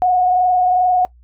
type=tone with frequency modulation; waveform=sine; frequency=729 Hz; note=F#5; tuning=26 cents flat; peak=-11 dBFS; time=0.02-1.05 s; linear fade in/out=0 ms; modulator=22.5 Hz; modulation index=0.56; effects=noise-tail reverb RT60 0.1 s tail -21 dB re dry + added 60 Hz sine -44 dBFS peak until 1.23 s